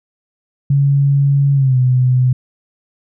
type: tone with pitch glide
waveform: sine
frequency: 140.1 to 127 Hz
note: C#3 to B2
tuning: +19 to +49 cents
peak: -9 dBFS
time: 0.7-2.33 s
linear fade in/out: 5 ms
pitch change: -170 cents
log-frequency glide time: 1.54-1.77 s
effects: none